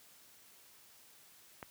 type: click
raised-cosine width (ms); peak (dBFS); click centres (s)
0.5; -28; 1.628
effects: white hiss -61 dBFS RMS until 1.7 s + high-pass 60 Hz 12 dB/octave